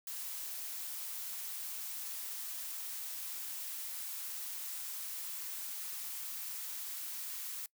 blue noise with high-pass filter sweep, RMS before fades -42 dBFS, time 0.07-7.66 s, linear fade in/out 2 ms, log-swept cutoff 640 to 970 Hz, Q 1.2, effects noise-tail reverb RT60 0.1 s tail -23 dB re dry

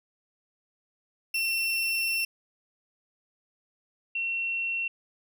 35% pulse / sine tone pair in turn, 2708 / 2720 Hz, E7 / F7, +46 / -46 cents, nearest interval unison, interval 8 cents, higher second, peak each -24 / -27 dBFS, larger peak first, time 1.34-2.25 / 4.15-4.88 s, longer first, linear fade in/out 5 ms, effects none

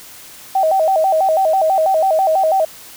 sine tone with vibrato, 698.5 Hz, F5, in tune, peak -11 dBFS, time 0.55-2.65 s, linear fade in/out 5 ms, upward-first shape square, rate 6.1 Hz, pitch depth 170 cents each way, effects white hiss -38 dBFS RMS until 2.96 s

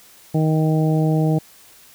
harmonic tone, 156.9 Hz, D#3, 15 cents sharp, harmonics 1 / 2 / 3 / 4 / 5, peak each -16 / -22 / -26 / -28 / -30 dBFS, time 0.34-1.39 s, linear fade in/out 10 ms, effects white hiss -48 dBFS RMS until 1.94 s

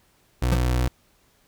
30% pulse tone, 61.74 Hz, B1, in tune, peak -17 dBFS, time 0.42-0.88 s, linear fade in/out 5 ms
square tone with exponential decay, 173.7 Hz, F3, 9 cents flat, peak -17 dBFS, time 0.52-0.62 s, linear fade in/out 5 ms, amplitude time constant 21 ms
effects pink hiss -62 dBFS RMS until 1.47 s

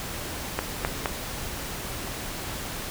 clicks, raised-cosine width 0.5 ms, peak -9 dBFS, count 3, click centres 0.59 / 0.849 / 1.058 s, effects pink hiss -34 dBFS RMS until 2.9 s

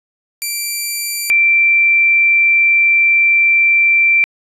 5% pulse / sine tone pair in turn, 2349 / 2349 Hz, D7 / D7, 0 / 0 cents, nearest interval unison, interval 0 cents, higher neither, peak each -8 dBFS, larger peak neither, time 0.42-1.3 / 1.3-4.24 s, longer second, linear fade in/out 0 ms, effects resampled to 32000 Hz

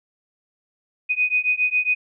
sine beating tone pair, 2489 / 2496.3 Hz, D#7 / D#7, 0 / +5 cents, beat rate 7.3 Hz, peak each -21 dBFS, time 1.09-1.95 s, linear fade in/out 20 ms, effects none

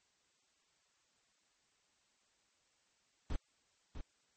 brown noise with echo, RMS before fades -35 dBFS, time 3.3-3.36 s, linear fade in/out 2 ms, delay 650 ms, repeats 1, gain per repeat -8 dB, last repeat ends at 4.01 s, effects white hiss -75 dBFS RMS until 4.36 s + MP3 32 kbps

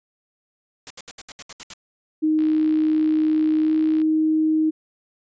white noise bursts, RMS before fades -35 dBFS, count 9, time 0.87-1.735 s, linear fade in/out 0 ms, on 33 ms, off 71 ms
sine tone with pitch glide, 311.1 to 313.4 Hz, D#4 to D#4, 0 to +13 cents, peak -16 dBFS, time 2.22-4.71 s, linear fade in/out 20 ms, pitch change +13 cents, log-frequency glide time 3.62-3.72 s
click train, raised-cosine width 0.3 ms, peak -26 dBFS, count 103, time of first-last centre 2.39-4.017 s, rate 62.7 Hz
effects resampled to 16000 Hz

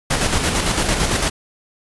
pink noise with tremolo, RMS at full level -17 dBFS, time 0.1-1.3 s, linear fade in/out 10 ms, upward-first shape square, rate 8.9 Hz, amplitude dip 40%, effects resampled to 24000 Hz

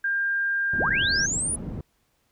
sine tone, 1600 Hz, G6, 35 cents sharp, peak -22 dBFS, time 0.04-1.26 s, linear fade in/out 5 ms
white low-pass noise, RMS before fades -34 dBFS, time 0.73-1.81 s, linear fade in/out 2 ms, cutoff 220 Hz, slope 12 dB/octave
sine linear sweep, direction up, 60.4 to 10050 Hz, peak -24 dBFS, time 0.78-1.56 s, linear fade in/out 10 ms
effects pink hiss -69 dBFS RMS until 2.31 s

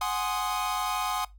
45% pulse chord, Ab dominant seventh, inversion third, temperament equal, 740 / 830.6 / 1046.5 / 1244.5 Hz, Gb5 / Ab5 / C6 / Eb6, 0 / 0 / 0 / 0 cents, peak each -33 dBFS, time 0.01-1.25 s, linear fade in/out 5 ms, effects noise-tail reverb RT60 0.2 s tail -21 dB re dry + added 50 Hz sine -48 dBFS peak until 1.38 s

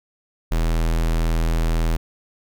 square tone, 40.94 Hz, E1, 11 cents flat, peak -18 dBFS, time 0.51-1.97 s, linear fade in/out 10 ms, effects none

